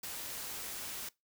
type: noise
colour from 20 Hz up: white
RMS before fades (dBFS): -42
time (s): 0.03-1.09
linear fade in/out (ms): 5
effects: noise-tail reverb RT60 0.2 s tail -22 dB re dry